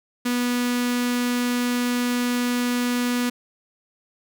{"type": "tone with notch filter", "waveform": "sawtooth", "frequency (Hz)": 244.7, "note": "B3", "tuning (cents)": -16, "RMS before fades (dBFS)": -23, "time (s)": [0.25, 3.3], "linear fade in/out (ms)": 10, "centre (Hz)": 650, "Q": 0.97, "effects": []}